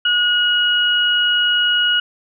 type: tone pair together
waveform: sine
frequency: 1450 / 2900 Hz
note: F#6 / F#7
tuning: -35 / -35 cents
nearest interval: octave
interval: 1200 cents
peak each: -17 / -15 dBFS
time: 0.05-2 s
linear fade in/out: 5 ms
effects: none